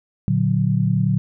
sine chord, Bb augmented, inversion none, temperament equal, 116.54 / 146.83 / 185 Hz, Bb2 / D3 / F#3, 0 / 0 / 0 cents, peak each -20 dBFS, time 0.28-1.18 s, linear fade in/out 0 ms, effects none

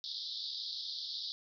pink band-pass noise, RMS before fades -41 dBFS, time 0.04-1.32 s, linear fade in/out 0 ms, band 3500 to 5100 Hz, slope 96 dB/octave, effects none

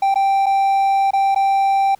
triangle tone with dropouts, 784 Hz, G5, in tune, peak -11 dBFS, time 0.02-1.95 s, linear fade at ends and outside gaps 5 ms, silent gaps 0.143-0.156 / 0.46-0.464 / 1.108-1.133 / 1.348-1.359 s, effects pink hiss -54 dBFS RMS until 1.99 s

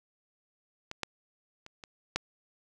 clicks, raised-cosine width 0.2 ms, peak -21 / -14 / -29 / -27 / -11 dBFS, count 5, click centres 0.914 / 1.033 / 1.664 / 1.838 / 2.16 s, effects none

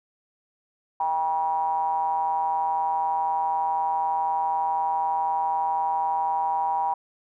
triangle ring-modulated tone, 84 Hz, E2, 33 cents sharp, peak -17 dBFS, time 1-6.94 s, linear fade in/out 5 ms, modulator 878 Hz, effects none

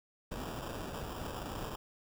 pink noise with sample-and-hold, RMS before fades -41 dBFS, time 0.31-1.76 s, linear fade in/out 10 ms, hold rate 2100 Hz, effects none

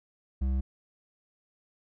triangle tone with hard clipping, 65.6 Hz, C2, 5 cents sharp, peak -27 dBFS, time 0.41-0.61 s, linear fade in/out 10 ms, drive 11 dB, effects none

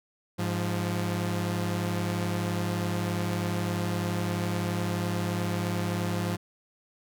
sawtooth tone pair together, 103.14 / 174.61 Hz, G#2 / F3, -11 / 0 cents, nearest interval major sixth, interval 911 cents, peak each -26 dBFS, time 0.38-6.37 s, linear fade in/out 20 ms, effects none

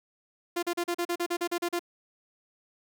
sawtooth tone bursts, 347.1 Hz, F4, 11 cents flat, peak -23 dBFS, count 12, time 0.56-1.794 s, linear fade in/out 10 ms, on 68 ms, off 38 ms, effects none

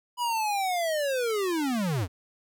square linear sweep, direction down, 987.8 to 77.78 Hz, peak -26 dBFS, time 0.17-2.08 s, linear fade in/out 50 ms, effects none

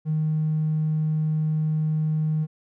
triangle tone, 155.4 Hz, D#3, 2 cents flat, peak -17 dBFS, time 0.05-2.47 s, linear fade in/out 50 ms, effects tanh soft clip ceiling -18 dBFS

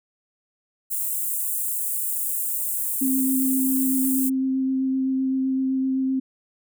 white high-pass noise, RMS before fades -26 dBFS, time 0.9-4.3 s, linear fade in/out 20 ms, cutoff 7900 Hz, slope 48 dB/octave
sine tone with vibrato, 263.8 Hz, C4, 14 cents sharp, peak -20 dBFS, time 3.01-6.2 s, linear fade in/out 10 ms, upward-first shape sine, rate 7.8 Hz, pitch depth 10 cents each way
effects none

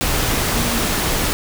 sine tone in noise, 234.7 Hz, A#3, 12 cents sharp, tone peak -25 dBFS, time 0.53-0.86 s, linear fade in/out 0 ms, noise pink, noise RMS -19 dBFS, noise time 0.01-1.33 s, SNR -9 dB, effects none

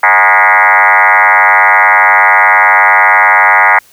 sine tone with frequency modulation, 1436 Hz, F6, 48 cents sharp, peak -3 dBFS, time 0.03-3.79 s, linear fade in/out 5 ms, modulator 98.5 Hz, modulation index 6.9, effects white hiss -44 dBFS RMS until 3.92 s

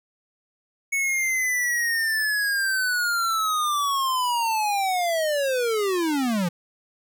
square linear sweep, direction down, 2217 to 165 Hz, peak -22 dBFS, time 0.92-6.49 s, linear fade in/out 10 ms, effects none

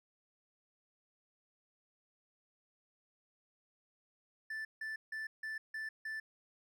triangle tone bursts, 1760 Hz, A6, in tune, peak -37 dBFS, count 6, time 4.5-6.2 s, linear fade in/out 5 ms, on 150 ms, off 160 ms, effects none

